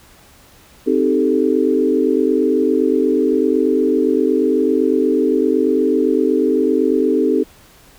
sine chord, A half-diminished seventh, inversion first, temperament equal, 261.6 / 311.1 / 392 / 440 Hz, C4 / Eb4 / G4 / A4, 0 / 0 / 0 / 0 cents, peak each -18 dBFS, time 0.86-7.44 s, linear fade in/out 20 ms, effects pink hiss -47 dBFS RMS until 7.98 s

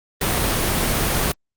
pink noise, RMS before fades -20 dBFS, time 0.21-1.32 s, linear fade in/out 5 ms, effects Opus 32 kbps

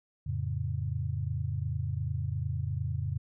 sine chord, F augmented, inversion none, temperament equal, 87.31 / 110 / 138.59 Hz, F2 / A2 / C#3, 0 / 0 / 0 cents, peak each -34 dBFS, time 0.26-3.18 s, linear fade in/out 10 ms, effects none

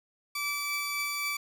sawtooth tone pair together, 1158.9 / 2314 Hz, D6 / D7, -23 / -26 cents, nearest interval octave, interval 1197 cents, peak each -33 / -28 dBFS, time 0.35-1.37 s, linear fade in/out 5 ms, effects none

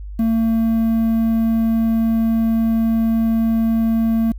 triangle tone with quantisation, 225.9 Hz, A3, 46 cents sharp, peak -12 dBFS, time 0.19-4.32 s, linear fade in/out 5 ms, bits 7, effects added 50 Hz sine -28 dBFS peak until 4.38 s

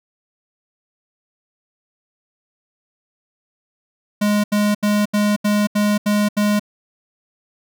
square tone bursts, 207.7 Hz, G#3, in tune, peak -15 dBFS, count 8, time 4.21-6.596 s, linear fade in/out 10 ms, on 230 ms, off 78 ms, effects none

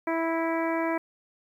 harmonic tone, 328.5 Hz, E4, 6 cents flat, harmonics 1 / 2 / 3 / 4 / 5 / 6 / 7, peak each -28 / -30 / -32 / -39 / -38 / -38 / -39 dBFS, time 0.07-0.98 s, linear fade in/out 5 ms, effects 10-bit

